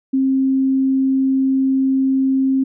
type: tone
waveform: sine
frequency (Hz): 266.3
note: C4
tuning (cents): +31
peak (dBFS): -13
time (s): 0.13-2.64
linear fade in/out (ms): 10
effects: none